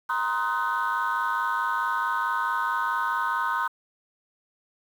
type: chord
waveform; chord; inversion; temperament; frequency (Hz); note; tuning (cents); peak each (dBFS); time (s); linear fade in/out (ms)
sine; C half-diminished seventh; third; just; 941.9 / 1046.5 / 1255.8 / 1507; Bb5 / C6 / Eb6 / Gb6; +18 / 0 / +16 / +31; -28; 0.09-3.68; 10
effects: tanh soft clip ceiling -18 dBFS + 8-bit